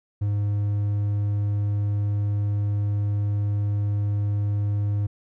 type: tone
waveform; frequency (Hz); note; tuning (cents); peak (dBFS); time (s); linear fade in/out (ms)
triangle; 102.6; G#2; -21; -19; 0.21-5.07; 10
effects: none